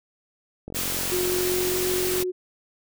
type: click train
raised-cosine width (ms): 2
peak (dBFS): -22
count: 71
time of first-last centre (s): 0.68-2.225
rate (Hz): 45.3
type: high-pass noise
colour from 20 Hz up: white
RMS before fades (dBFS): -28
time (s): 0.74-2.24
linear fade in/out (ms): 20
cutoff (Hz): 190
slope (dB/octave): 48
type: tone with pitch glide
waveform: sine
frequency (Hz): 362.3 to 365.7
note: F#4 to F#4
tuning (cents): -36 to -20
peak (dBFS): -24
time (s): 1.11-2.32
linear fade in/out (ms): 20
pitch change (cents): +16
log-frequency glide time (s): 1.31-1.87
effects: none